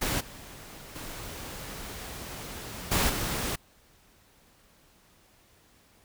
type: noise with level steps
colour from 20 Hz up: pink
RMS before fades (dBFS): -29 / -46 / -40 / -25 / -31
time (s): 0.01-3.56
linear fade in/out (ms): 10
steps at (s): 0.2 / 0.95 / 2.91 / 3.09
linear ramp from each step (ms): 10
effects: pink hiss -61 dBFS RMS until 6.04 s